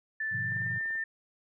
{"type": "tone with pitch glide", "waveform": "sine", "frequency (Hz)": [1760, 1797], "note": ["A6", "A6"], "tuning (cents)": [0, 36], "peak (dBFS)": -30, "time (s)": [0.2, 1.04], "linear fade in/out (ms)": 5, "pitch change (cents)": 36, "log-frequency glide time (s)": [0.33, 0.68]}
{"type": "chord", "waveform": "sine", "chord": "G# diminished seventh", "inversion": "none", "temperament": "equal", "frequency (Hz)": [103.83, 123.47, 146.83, 174.61], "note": ["G#2", "B2", "D3", "F3"], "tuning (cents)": [0, 0, 0, 0], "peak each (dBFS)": [-40, -39, -45, -44], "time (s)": [0.31, 0.79], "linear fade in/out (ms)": 20}
{"type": "click train", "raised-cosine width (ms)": 1, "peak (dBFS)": -40, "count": 10, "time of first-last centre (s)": [0.52, 0.955], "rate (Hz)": 20.7}
{"effects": []}